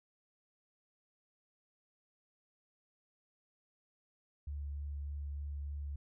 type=tone with vibrato; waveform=sine; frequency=71.9 Hz; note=D2; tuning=36 cents flat; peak=-38 dBFS; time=4.47-5.96 s; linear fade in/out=5 ms; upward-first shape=triangle; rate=3.3 Hz; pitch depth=14 cents each way; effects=none